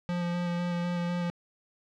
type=tone with vibrato; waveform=square; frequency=174.61 Hz; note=F3; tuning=in tune; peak=-29 dBFS; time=0.09-1.3 s; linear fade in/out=0 ms; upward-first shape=square; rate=4 Hz; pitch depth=12 cents each way; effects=low-pass 4000 Hz 12 dB/octave + 11-bit